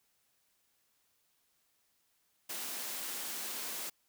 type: high-pass noise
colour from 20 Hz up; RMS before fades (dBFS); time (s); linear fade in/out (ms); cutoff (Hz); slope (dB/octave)
white; -40; 2.49-3.9; 10; 180; 96
effects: white hiss -75 dBFS RMS until 4.08 s